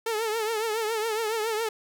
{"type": "tone with vibrato", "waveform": "sawtooth", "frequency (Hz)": 441.4, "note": "A4", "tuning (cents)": 5, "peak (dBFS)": -22, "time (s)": [0.06, 1.69], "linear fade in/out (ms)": 5, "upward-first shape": "triangle", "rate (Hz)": 7.2, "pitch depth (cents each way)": 99, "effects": []}